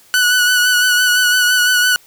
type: tone with vibrato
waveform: sawtooth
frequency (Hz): 1480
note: F#6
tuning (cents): 0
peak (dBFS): -7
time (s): 0.14-1.96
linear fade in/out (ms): 0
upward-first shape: sine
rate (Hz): 5.9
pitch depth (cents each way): 28
effects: white hiss -48 dBFS RMS until 2.06 s